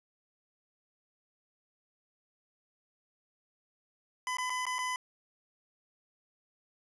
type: tone with dropouts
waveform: 25% pulse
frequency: 1007 Hz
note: B5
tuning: 33 cents sharp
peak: -28 dBFS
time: 4.27-4.96 s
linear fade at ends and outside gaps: 1 ms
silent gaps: 4.37-4.384 / 4.497-4.502 / 4.654-4.666 / 4.784-4.789 s
effects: resampled to 24000 Hz + 11-bit